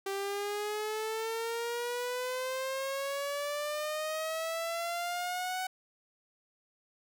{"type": "exponential sweep", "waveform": "sawtooth", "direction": "up", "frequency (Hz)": [390, 750], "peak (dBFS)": -29, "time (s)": [0.06, 5.67], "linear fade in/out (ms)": 5, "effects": []}